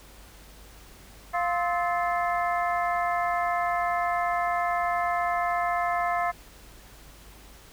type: harmonic tone with a mistuned harmonic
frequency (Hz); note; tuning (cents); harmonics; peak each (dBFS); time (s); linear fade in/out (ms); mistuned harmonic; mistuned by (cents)
349.2; F4; 0; 2 / 3 / 4 / 5 / 6; -26 / -30 / -32 / -34 / -36; 1.33-6.32; 20; 4; -130
effects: added 50 Hz sine -51 dBFS peak until 7.72 s + pink hiss -51 dBFS RMS until 7.72 s